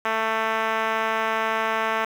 5% pulse tone with band-pass filter, 221.9 Hz, A3, 15 cents sharp, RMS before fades -24 dBFS, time 0.05-2.05 s, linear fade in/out 5 ms, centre 960 Hz, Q 0.73, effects low-pass 5000 Hz 12 dB/octave + 7-bit

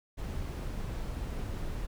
brown noise, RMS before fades -36 dBFS, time 0.17-1.87 s, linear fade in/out 20 ms, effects none

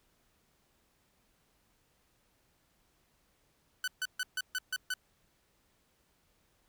sawtooth tone bursts, 1500 Hz, F#6, 23 cents sharp, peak -28 dBFS, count 7, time 3.84-4.939 s, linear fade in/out 2 ms, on 37 ms, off 140 ms, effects pink hiss -72 dBFS RMS until 6.68 s

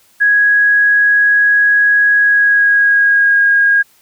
sine tone with pitch glide, 1661.2 to 1632.7 Hz, G#6 to G#6, 0 to -30 cents, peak -7 dBFS, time 0.2-3.83 s, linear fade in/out 20 ms, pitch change -30 cents, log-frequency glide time 2.16-3.43 s, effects white hiss -51 dBFS RMS until 4.01 s

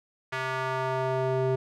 square tone with band-pass filter sweep, 130.81 Hz, C3, in tune, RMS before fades -28 dBFS, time 0.32-1.56 s, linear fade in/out 10 ms, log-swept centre 1700 to 410 Hz, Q 1.3, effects none

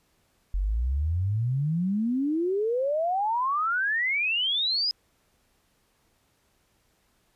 sine exponential sweep, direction up, 44.42 to 5100 Hz, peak -23 dBFS, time 0.54-4.91 s, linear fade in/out 0 ms, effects pink hiss -68 dBFS RMS until 7.35 s + resampled to 32000 Hz

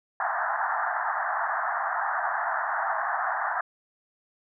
pink band-pass noise, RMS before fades -28 dBFS, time 0.2-3.61 s, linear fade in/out 2 ms, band 670 to 1800 Hz, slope 96 dB/octave, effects none

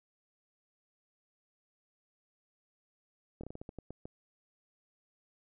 slowing click train, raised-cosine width 2 ms, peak -30 dBFS, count 10, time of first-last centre 3.41-4.055 s, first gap 25 ms, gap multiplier 1.25, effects none

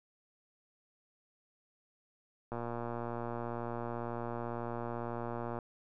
click train, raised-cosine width 1 ms, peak -25 dBFS, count 363, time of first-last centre 2.52-5.588 s, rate 118 Hz, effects none

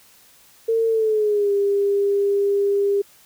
sine tone with pitch glide, 453.2 to 401.4 Hz, A#4 to G4, -49 to +41 cents, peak -16 dBFS, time 0.68-3.02 s, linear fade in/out 10 ms, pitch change -210 cents, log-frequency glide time 0.87-1.52 s, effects white hiss -52 dBFS RMS until 3.25 s

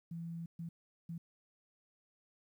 sine tone bursts at uneven times, 167.5 Hz, E3, 28 cents sharp, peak -40 dBFS, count 3, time 0.11-0.46 / 0.59-0.69 / 1.09-1.18 s, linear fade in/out 5 ms, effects 12-bit

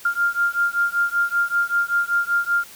sine beating tone pair, 1396.9 / 1402.1 Hz, F6 / F6, 0 / +6 cents, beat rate 5.2 Hz, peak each -21 dBFS, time 0.05-2.64 s, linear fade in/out 5 ms, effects white hiss -43 dBFS RMS until 2.75 s

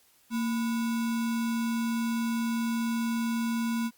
sine tone with sample-and-hold, 230.3 Hz, A#3, 21 cents flat, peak -26 dBFS, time 0.3-3.91 s, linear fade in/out 50 ms, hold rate 1225 Hz, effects white hiss -63 dBFS RMS until 3.97 s + Opus 48 kbps

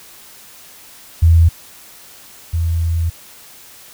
sine tone pair in turn, 82.8 / 83.21 Hz, E2 / E2, +8 / +17 cents, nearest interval unison, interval 9 cents, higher second, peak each -6 / -14 dBFS, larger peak first, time 1.22-1.49 / 2.53-3.1 s, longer second, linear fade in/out 10 ms, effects white hiss -41 dBFS RMS until 3.93 s

